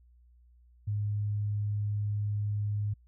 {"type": "tone", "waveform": "sine", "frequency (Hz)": 103.83, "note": "G#2", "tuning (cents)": 0, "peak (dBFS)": -28, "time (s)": [0.87, 2.94], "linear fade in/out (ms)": 10, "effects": ["added 60 Hz sine -57 dBFS peak until 3.07 s"]}